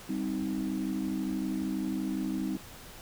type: chord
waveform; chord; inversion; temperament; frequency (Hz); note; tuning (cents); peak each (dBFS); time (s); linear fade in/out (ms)
sine; C minor; second; just; 196.22 / 261.6 / 314; G3 / C4 / Eb4; +2 / 0 / +16; -33; 0.09-2.57; 5
effects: tanh soft clip ceiling -23 dBFS + pink hiss -48 dBFS RMS until 3.01 s